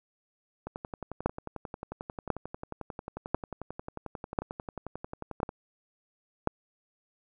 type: two click trains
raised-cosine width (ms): 1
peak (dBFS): -23 / -11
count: 55 / 6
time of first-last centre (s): 0.67-5.491 / 1.26-6.474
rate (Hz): 11.2 / 0.959
effects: none